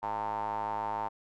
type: tone with band-pass filter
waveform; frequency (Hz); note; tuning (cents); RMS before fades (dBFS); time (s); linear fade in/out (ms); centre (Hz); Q
square; 53.2; G#1; +42; -34; 0.02-1.09; 20; 890; 7.8
effects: none